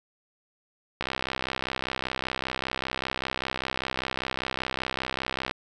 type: click train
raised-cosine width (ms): 0.3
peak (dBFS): -12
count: 294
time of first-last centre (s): 1.01-5.511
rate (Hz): 65.1
effects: none